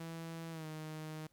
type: tone with pitch glide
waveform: sawtooth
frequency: 164.6 to 155.9 Hz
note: E3 to D#3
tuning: -2 to +4 cents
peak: -39 dBFS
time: 0-1.27 s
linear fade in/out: 5 ms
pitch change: -94 cents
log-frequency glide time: 0.51-0.66 s
effects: pink hiss -75 dBFS RMS until 1.32 s